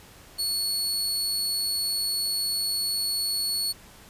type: tone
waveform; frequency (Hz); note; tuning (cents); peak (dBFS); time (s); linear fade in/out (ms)
sawtooth; 4397; C#8; -15; -22; 0.38-3.73; 20
effects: pink hiss -50 dBFS RMS until 4.09 s + resampled to 32000 Hz